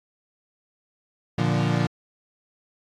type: chord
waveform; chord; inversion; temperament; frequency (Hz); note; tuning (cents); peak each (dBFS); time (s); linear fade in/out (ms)
35% pulse; Bb major; none; equal; 116.54 / 146.83 / 174.61; Bb2 / D3 / F3; 0 / 0 / 0; -23; 1.38-1.87; 5
effects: low-pass 5000 Hz 12 dB/octave + AAC 48 kbps